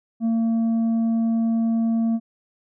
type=tone with tanh clipping; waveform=sine; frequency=227.5 Hz; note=A#3; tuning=42 cents flat; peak=-19 dBFS; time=0.2-2.2 s; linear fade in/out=50 ms; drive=4 dB; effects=none